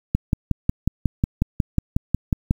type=click train; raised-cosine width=5 ms; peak=-5 dBFS; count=14; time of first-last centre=0.15-2.509 s; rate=5.51 Hz; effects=7-bit